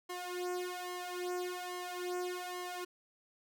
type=tone with flanger; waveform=sawtooth; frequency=359.1 Hz; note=F4; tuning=48 cents sharp; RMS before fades=-40 dBFS; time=0.09-2.85 s; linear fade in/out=10 ms; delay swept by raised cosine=0.96 to 2.66 ms; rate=1.2 Hz; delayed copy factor=+0.85; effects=none